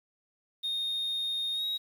sine tone with pitch glide, 3693 to 3801 Hz, A#7 to A#7, -17 to +33 cents, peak -27 dBFS, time 0.63-1.78 s, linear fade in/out 20 ms, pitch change +50 cents, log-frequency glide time 1.53-1.65 s, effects tanh soft clip ceiling -28 dBFS + 9-bit

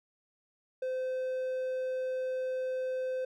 triangle tone, 515 Hz, C5, 28 cents flat, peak -29 dBFS, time 0.82-3.25 s, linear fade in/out 5 ms, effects none

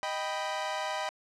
sawtooth chord, Eb augmented, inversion none, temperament equal, 622.3 / 784 / 987.8 Hz, Eb5 / G5 / B5, 0 / 0 / 0 cents, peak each -32 / -32 / -32 dBFS, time 0.03-1.09 s, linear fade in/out 0 ms, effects low-pass 6000 Hz 12 dB/octave

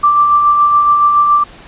sine tone with tremolo, 1174.7 Hz, D6, in tune, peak -5 dBFS, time 0.03-1.44 s, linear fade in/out 10 ms, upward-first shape sine, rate 7.1 Hz, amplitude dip 35%, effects pink hiss -37 dBFS RMS until 1.67 s + resampled to 8000 Hz

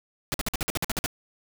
pink noise bursts, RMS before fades -27 dBFS, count 11, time 0.32-1.061 s, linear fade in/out 0 ms, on 21 ms, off 51 ms, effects none

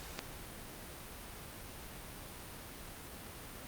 click, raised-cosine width 0.2 ms, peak -19 dBFS, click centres 0.191 s, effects pink hiss -48 dBFS RMS until 3.67 s + Opus 48 kbps

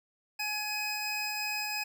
25% pulse tone pair together, 842.3 / 2524 Hz, G#5 / D#7, +24 / +24 cents, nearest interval octave + perfect fifth, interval 1900 cents, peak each -34 / -29 dBFS, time 0.39-1.84 s, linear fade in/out 10 ms, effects none

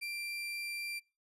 35% pulse tone, 2363 Hz, D7, 10 cents sharp, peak -35 dBFS, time 0.01-1 s, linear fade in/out 20 ms, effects noise-tail reverb RT60 0.3 s tail -25 dB re dry + resampled to 32000 Hz

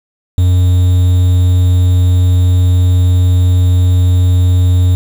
triangle tone with quantisation, 90.3 Hz, F#2, 42 cents flat, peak -4 dBFS, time 0.38-4.95 s, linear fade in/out 0 ms, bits 5, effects none

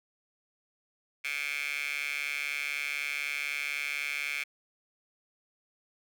15% pulse tone with high-pass filter, 144 Hz, D3, 34 cents flat, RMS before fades -34 dBFS, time 1.24-4.44 s, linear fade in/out 10 ms, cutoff 2200 Hz, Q 6.5, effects none

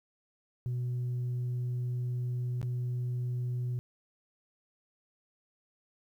sine tone with dropouts, 123.47 Hz, B2, in tune, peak -28 dBFS, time 0.66-3.79 s, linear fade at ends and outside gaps 0 ms, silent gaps 2.615-2.629 s, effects tanh soft clip ceiling -29 dBFS + 11-bit

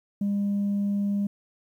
sine tone, 201.8 Hz, G#3, 49 cents flat, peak -21 dBFS, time 0.21-1.27 s, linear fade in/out 5 ms, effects tanh soft clip ceiling -21 dBFS + 10-bit

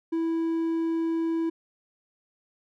triangle tone, 328.7 Hz, E4, 5 cents flat, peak -22 dBFS, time 0.12-1.5 s, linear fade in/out 10 ms, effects none

